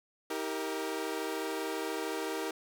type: chord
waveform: sawtooth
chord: Eb major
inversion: none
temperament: equal with one note detuned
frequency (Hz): 319 / 392 / 466.2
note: Eb4 / G4 / Bb4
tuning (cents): +43 / 0 / 0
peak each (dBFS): -34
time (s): 0.3-2.51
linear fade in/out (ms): 5
effects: none